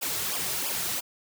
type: noise with flanger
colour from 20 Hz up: white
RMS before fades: -30 dBFS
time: 0.01-1.01 s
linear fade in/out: 20 ms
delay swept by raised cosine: 0.49 to 4.09 ms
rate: 3 Hz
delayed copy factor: -1
effects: none